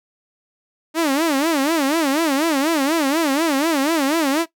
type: tone with vibrato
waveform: sawtooth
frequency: 299.7 Hz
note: D4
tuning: 35 cents sharp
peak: -12 dBFS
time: 0.94-4.46 s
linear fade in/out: 50 ms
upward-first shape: sine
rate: 4.1 Hz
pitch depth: 200 cents each way
effects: noise-tail reverb RT60 0.1 s tail -17 dB re dry